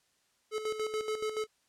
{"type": "tone with tremolo", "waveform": "square", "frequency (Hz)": 431.9, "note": "A4", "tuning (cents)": -32, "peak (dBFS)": -31, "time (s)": [0.51, 1.47], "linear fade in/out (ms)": 50, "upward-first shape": "square", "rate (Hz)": 7, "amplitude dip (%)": 60, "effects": ["white hiss -72 dBFS RMS until 1.68 s", "low-pass 9000 Hz 12 dB/octave"]}